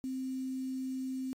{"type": "tone with quantisation", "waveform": "sine", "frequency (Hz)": 261.1, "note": "C4", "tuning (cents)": -3, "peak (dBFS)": -34, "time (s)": [0.04, 1.33], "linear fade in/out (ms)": 0, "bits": 9, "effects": ["AAC 48 kbps"]}